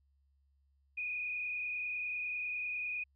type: tone with frequency modulation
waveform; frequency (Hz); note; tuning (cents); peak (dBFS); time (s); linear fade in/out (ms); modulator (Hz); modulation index
sine; 2469; D#7; -14; -35; 0.97-3.04; 10; 30.1; 1.6
effects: added 69 Hz sine -69 dBFS peak until 3.15 s